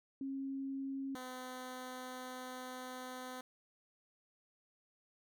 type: tone pair in turn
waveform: sine / 10% pulse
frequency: 271.1 / 254.5 Hz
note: C#4 / C4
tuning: -38 / -48 cents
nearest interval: minor second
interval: 110 cents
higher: first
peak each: -38 / -36 dBFS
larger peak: second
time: 0.21-1.15 / 1.15-3.41 s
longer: second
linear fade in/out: 2 ms
effects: none